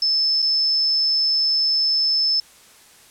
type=tone with dropouts; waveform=sine; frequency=5250 Hz; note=E8; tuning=8 cents flat; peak=-16 dBFS; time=0.02-2.4 s; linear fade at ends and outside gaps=2 ms; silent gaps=0.42-0.425 s; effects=white hiss -49 dBFS RMS until 3.1 s + low-pass 11000 Hz 12 dB/octave